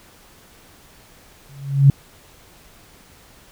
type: tone with exponential growth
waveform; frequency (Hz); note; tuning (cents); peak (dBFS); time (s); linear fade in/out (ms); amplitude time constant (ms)
sine; 138.59; C#3; 0; -4; 1.49-1.9; 2; 88
effects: pink hiss -49 dBFS RMS until 3.51 s